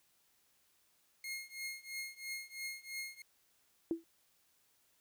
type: tone with tremolo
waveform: sawtooth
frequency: 2147 Hz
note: C7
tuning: 44 cents sharp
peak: -35 dBFS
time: 1.24-3.22 s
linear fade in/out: 2 ms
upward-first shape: triangle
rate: 3 Hz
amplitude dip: 95%
type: tone with exponential decay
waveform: sine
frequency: 331.1 Hz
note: E4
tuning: 8 cents sharp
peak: -28 dBFS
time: 3.91-4.04 s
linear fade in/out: 1 ms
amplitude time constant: 28 ms
effects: white hiss -73 dBFS RMS until 5 s